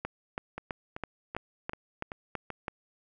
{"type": "two click trains", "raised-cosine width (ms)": 0.5, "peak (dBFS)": [-18, -22], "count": [9, 6], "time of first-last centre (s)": [[0.05, 2.682], [0.58, 2.503]], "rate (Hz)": [3.04, 2.6], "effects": []}